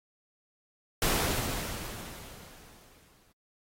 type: noise with exponential decay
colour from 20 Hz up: pink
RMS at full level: -26 dBFS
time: 1.02-3.32 s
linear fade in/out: 2 ms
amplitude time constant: 500 ms
effects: AAC 48 kbps